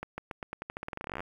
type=accelerating click train; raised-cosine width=0.5 ms; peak=-21 dBFS; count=23; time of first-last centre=0.03-1.205 s; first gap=150 ms; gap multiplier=0.88; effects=9-bit